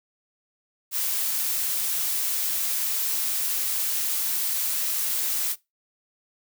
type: noise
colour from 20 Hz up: blue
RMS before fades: -26 dBFS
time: 0.91-5.56 s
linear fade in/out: 50 ms
effects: noise-tail reverb RT60 0.2 s tail -20 dB re dry